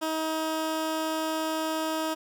15% pulse tone, 317.1 Hz, D#4, 33 cents sharp, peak -21 dBFS, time 0.01-2.15 s, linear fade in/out 20 ms, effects none

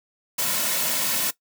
white noise with comb filter, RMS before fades -24 dBFS, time 0.38-1.31 s, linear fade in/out 10 ms, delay 2.5 ms, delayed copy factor -0.5, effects noise-tail reverb RT60 0.1 s tail -18 dB re dry + high-pass 150 Hz 12 dB/octave

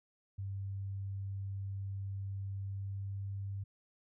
sine tone with pitch glide, 98 to 98.68 Hz, G2 to G2, 0 to +12 cents, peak -37 dBFS, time 0.38-3.64 s, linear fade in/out 10 ms, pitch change +12 cents, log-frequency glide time 2.6-3.25 s, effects none

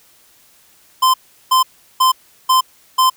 square tone bursts, 1035 Hz, C6, 19 cents flat, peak -10 dBFS, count 5, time 1.02-3.1 s, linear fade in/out 10 ms, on 120 ms, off 370 ms, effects white hiss -51 dBFS RMS until 3.16 s

